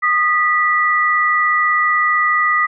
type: tone pair together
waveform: sine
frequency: 1234.1 / 1959 Hz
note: D#6 / B6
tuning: -15 / -15 cents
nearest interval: minor sixth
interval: 800 cents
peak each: -15 dBFS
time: 0.02-2.67 s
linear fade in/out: 20 ms
effects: none